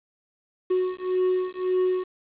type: beating tone pair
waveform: triangle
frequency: 367.5 / 369.3 Hz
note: F#4 / F#4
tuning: -12 / -3 cents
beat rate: 1.8 Hz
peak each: -23 dBFS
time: 0.7-2.04 s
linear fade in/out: 10 ms
effects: resampled to 8000 Hz + 8-bit